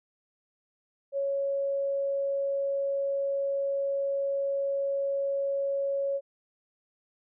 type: tone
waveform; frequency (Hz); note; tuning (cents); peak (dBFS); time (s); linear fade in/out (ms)
sine; 554.4; C#5; 0; -26; 1.12-6.21; 50
effects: none